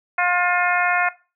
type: harmonic tone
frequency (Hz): 355.5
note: F4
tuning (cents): +31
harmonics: 2 / 3 / 4 / 5 / 6 / 7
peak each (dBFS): -22 / -25 / -22 / -25 / -24 / -27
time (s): 0.18-1.09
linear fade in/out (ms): 5
effects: noise-tail reverb RT60 0.3 s tail -18 dB re dry